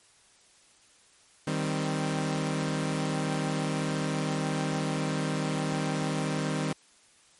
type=chord; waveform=sawtooth; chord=C minor; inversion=first; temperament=equal; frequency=155.56 / 196 / 261.6 Hz; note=Eb3 / G3 / C4; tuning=0 / 0 / 0 cents; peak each=-26 / -30 / -29 dBFS; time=1.47-6.73 s; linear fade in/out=5 ms; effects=white hiss -60 dBFS RMS until 7.39 s + MP3 48 kbps